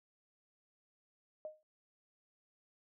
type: tone with exponential decay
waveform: sine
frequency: 618 Hz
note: D#5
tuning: 12 cents flat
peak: -38 dBFS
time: 1.45-1.63 s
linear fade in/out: 1 ms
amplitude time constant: 37 ms
effects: none